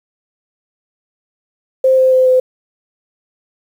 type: tone with pitch steps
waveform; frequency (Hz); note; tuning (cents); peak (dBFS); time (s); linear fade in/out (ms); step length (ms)
sine; 523.3 / 519.4 / 515.5 / 511.6; C5 / C5 / C5 / C5; 0 / -13 / -26 / -39; -7; 1.84-2.4; 5; 140
effects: 7-bit